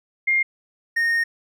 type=tone pair in turn; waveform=sine / triangle; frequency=2120 / 1847.9 Hz; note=C7 / A#6; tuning=+22 / -16 cents; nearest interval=major second; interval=238 cents; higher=first; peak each=-16 dBFS; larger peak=neither; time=0.27-0.43 / 0.96-1.24 s; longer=second; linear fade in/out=10 ms; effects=none